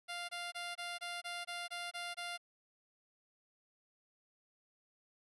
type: tone bursts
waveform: 10% pulse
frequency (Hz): 698.5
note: F5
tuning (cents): 0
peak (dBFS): -32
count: 10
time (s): 0.08-2.378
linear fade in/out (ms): 20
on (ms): 210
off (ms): 22
effects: resampled to 24000 Hz